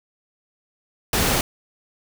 pink noise, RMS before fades -20 dBFS, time 1.13-1.41 s, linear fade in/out 2 ms, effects none

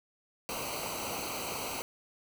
pink noise with comb filter, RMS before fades -37 dBFS, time 0.49-1.82 s, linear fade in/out 0 ms, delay 0.57 ms, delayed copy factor -0.85, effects none

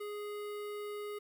square tone with notch filter, 415.3 Hz, G#4, in tune, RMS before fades -41 dBFS, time 0-1.19 s, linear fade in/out 10 ms, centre 6200 Hz, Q 1, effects 11-bit

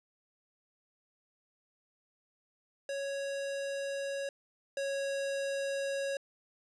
square tone pair in turn, 554.4 / 552 Hz, C#5 / C#5, 0 / -7 cents, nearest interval unison, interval 7 cents, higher first, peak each -35 / -33 dBFS, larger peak second, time 2.89-4.29 / 4.77-6.17 s, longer neither, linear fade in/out 2 ms, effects resampled to 22050 Hz + 12-bit

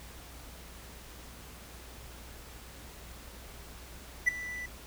triangle tone with ADSR envelope, 1978 Hz, B6, 2 cents sharp, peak -17 dBFS, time 4.26-4.66 s, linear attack 22 ms, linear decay 10 ms, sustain -18 dB, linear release 5 ms, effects added 60 Hz sine -50 dBFS peak until 4.86 s + pink hiss -50 dBFS RMS until 4.86 s

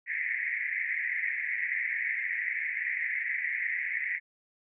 white band-pass noise, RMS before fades -32 dBFS, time 0.06-4.2 s, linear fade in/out 50 ms, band 1800 to 2200 Hz, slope 96 dB/octave, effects none

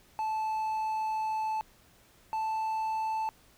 triangle tone pair in turn, 873 / 879.6 Hz, A5 / A5, -14 / -1 cents, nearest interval unison, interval 13 cents, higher second, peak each -27 dBFS, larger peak neither, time 0.19-1.61 / 2.33-3.29 s, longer first, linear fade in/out 0 ms, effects pink hiss -61 dBFS RMS until 3.57 s

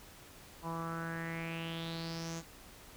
sawtooth tone with low-pass filter sweep, 165.3 Hz, E3, 5 cents sharp, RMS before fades -40 dBFS, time 0.62-2.43 s, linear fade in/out 50 ms, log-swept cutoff 950 to 6900 Hz, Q 5.6, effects pink hiss -55 dBFS RMS until 2.96 s

